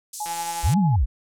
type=band-pass noise; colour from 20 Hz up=pink; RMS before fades=-36 dBFS; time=0.13-0.74 s; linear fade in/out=5 ms; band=5900 to 11000 Hz; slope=24 dB/octave
type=tone with tremolo; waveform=sine; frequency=843 Hz; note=G#5; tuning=26 cents sharp; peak=-25 dBFS; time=0.2-0.96 s; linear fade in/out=5 ms; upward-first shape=triangle; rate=11 Hz; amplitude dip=55%
type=click train; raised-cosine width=0.2 ms; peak=-19 dBFS; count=82; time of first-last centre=0.26-0.739 s; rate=169 Hz
type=linear two-way sweep; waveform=sine; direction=up then down; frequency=41.57 to 210 to 41.57 Hz; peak=-16 dBFS; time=0.63-1.06 s; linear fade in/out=20 ms; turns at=0.78 s
effects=none